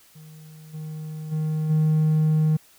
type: tone with level steps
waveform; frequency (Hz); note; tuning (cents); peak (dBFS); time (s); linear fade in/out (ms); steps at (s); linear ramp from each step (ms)
triangle; 155.56; D#3; 0; -40 / -29 / -20 / -14; 0.15-2.57; 10; 0.73 / 1.31 / 1.69; 20
effects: tanh soft clip ceiling -11 dBFS + white hiss -55 dBFS RMS until 2.78 s